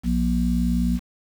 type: harmonic tone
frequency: 59.6 Hz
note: A#1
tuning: 39 cents sharp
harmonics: 1 / 3 / 4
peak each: -23 / -23 / -23 dBFS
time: 0.03-1 s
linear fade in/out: 50 ms
effects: 7-bit